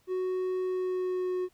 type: tone with pitch glide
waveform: triangle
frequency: 370 to 365.3 Hz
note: F#4 to F#4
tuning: 0 to -22 cents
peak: -26 dBFS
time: 0.07-1.49 s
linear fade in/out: 50 ms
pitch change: -22 cents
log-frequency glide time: 0.62-1.37 s
effects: pink hiss -68 dBFS RMS until 1.53 s